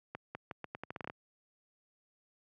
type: accelerating click train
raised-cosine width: 0.5 ms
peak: -25 dBFS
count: 12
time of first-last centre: 0.15-1.099 s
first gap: 200 ms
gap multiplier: 0.81
effects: high-pass 100 Hz 12 dB/octave